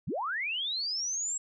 sine linear sweep, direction up, 83.4 to 7690 Hz, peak -30 dBFS, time 0.07-1.38 s, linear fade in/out 10 ms, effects none

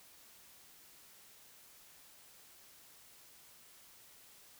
silence, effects white hiss -60 dBFS RMS until 4.59 s

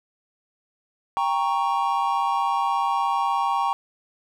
triangle chord, G diminished, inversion none, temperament equal with one note detuned, 792.6 / 932.3 / 1108.7 Hz, G5 / Bb5 / Db6, +19 / 0 / 0 cents, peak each -23 dBFS, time 1.17-3.73 s, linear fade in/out 0 ms, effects none

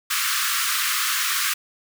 pink high-pass noise, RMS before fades -23 dBFS, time 0.1-1.54 s, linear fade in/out 10 ms, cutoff 1100 Hz, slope 96 dB/octave, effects none

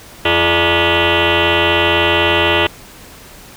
sine tone with frequency modulation, 1194 Hz, D6, 28 cents sharp, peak -10 dBFS, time 0.25-2.67 s, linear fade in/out 5 ms, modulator 256 Hz, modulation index 7.9, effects pink hiss -38 dBFS RMS until 3.56 s

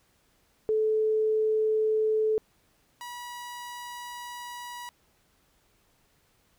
sine / sawtooth tone pair in turn, 434.6 / 969.5 Hz, A4 / B5, -21 / -32 cents, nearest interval octave + major second, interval 1389 cents, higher second, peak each -22 / -34 dBFS, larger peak first, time 0.69-2.38 / 3.01-4.89 s, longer second, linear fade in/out 0 ms, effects pink hiss -67 dBFS RMS until 6.58 s

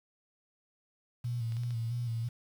sine tone with vibrato, 117.7 Hz, A#2, 17 cents sharp, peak -31 dBFS, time 1.24-2.29 s, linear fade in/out 10 ms, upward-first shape square, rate 3 Hz, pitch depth 44 cents each way
clicks, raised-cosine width 0.2 ms, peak -34 dBFS, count 4, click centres 1.522 / 1.568 / 1.635 / 1.707 s
effects 9-bit

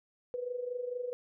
sine tone with amplitude modulation, 493.3 Hz, B4, 2 cents flat, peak -31 dBFS, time 0.34-1.13 s, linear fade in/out 0 ms, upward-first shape sine, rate 24.4 Hz, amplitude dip 70%, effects none

